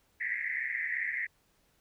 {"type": "band-pass noise", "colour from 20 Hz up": "white", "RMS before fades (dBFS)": -34, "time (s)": [0.2, 1.27], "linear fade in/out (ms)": 10, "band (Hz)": [1800, 2100], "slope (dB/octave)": 96, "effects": ["pink hiss -70 dBFS RMS until 1.8 s"]}